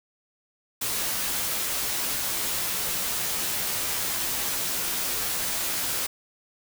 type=noise with comb filter; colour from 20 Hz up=white; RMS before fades=-28 dBFS; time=0.81-6.07 s; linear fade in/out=10 ms; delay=13 ms; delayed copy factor=-0.55; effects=none